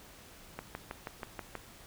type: click train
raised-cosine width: 0.5 ms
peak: -23 dBFS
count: 7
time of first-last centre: 0.59-1.553 s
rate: 6.23 Hz
effects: pink hiss -54 dBFS RMS until 1.86 s